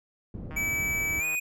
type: low-pass noise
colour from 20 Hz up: pink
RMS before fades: -38 dBFS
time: 0.34-1.2 s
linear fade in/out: 2 ms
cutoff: 300 Hz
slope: 12 dB/octave
type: click train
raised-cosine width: 0.5 ms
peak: -29 dBFS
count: 132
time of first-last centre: 0.51-1.35 s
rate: 156 Hz
type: tone with pitch glide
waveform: square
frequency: 2298 to 2477 Hz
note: D7 to D#7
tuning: -38 to -8 cents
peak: -27 dBFS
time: 0.56-1.4 s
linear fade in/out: 10 ms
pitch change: +130 cents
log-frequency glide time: 1.19-1.25 s
effects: none